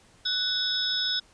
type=tone cluster; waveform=sine; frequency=1485 / 3446 / 3768 / 5220 Hz; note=F#6 / A7 / A#7 / E8; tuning=+6 / -37 / +18 / -18 cents; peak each=-34 / -29 / -29 / -31 dBFS; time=0.25-1.2 s; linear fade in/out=10 ms; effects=pink hiss -58 dBFS RMS until 1.33 s + resampled to 22050 Hz